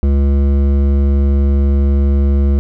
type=tone with hard clipping; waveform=sine; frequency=69.7 Hz; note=C#2; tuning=10 cents sharp; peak=-11 dBFS; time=0.03-2.59 s; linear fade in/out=0 ms; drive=12 dB; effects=none